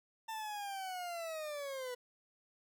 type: linear sweep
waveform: 40% pulse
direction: down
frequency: 897 to 487.7 Hz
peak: -39 dBFS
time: 0.28-1.95 s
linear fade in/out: 10 ms
effects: none